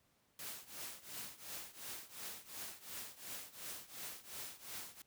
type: noise with tremolo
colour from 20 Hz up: white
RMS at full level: -45 dBFS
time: 0.39-5.02 s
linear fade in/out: 2 ms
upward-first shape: triangle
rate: 2.8 Hz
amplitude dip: 90%
effects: pink hiss -75 dBFS RMS until 5.06 s + high-pass 60 Hz 12 dB/octave